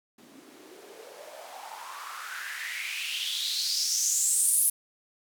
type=noise with band-pass filter sweep; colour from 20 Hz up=blue; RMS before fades=-31 dBFS; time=0.18-4.7 s; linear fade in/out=5 ms; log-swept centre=230 to 11000 Hz; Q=5.5; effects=none